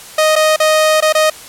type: tone with dropouts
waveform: sawtooth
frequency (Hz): 622.3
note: D#5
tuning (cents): 0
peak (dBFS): -5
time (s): 0.18-1.3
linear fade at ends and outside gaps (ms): 5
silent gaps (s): 0.356-0.361 / 0.562-0.6 / 1.005-1.023 / 1.126-1.149
effects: white hiss -34 dBFS RMS until 1.48 s + low-pass 12000 Hz 12 dB/octave